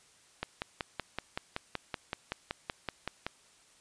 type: click train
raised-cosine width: 0.3 ms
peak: -17 dBFS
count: 16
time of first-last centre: 0.43-3.266 s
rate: 5.29 Hz
effects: white hiss -62 dBFS RMS until 3.8 s + resampled to 22050 Hz